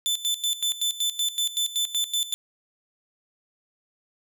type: tone with tremolo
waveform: sawtooth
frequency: 3520 Hz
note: A7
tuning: in tune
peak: -19 dBFS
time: 0.06-2.34 s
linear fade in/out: 0 ms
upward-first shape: square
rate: 5.3 Hz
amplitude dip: 80%
effects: none